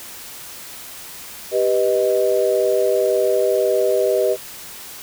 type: chord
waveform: sine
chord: G augmented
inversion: none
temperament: equal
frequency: 392 / 493.9 / 622.3 Hz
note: G4 / B4 / D#5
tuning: 0 / 0 / 0 cents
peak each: -19 dBFS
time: 1.51-4.37 s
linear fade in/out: 50 ms
effects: white hiss -36 dBFS RMS until 5.02 s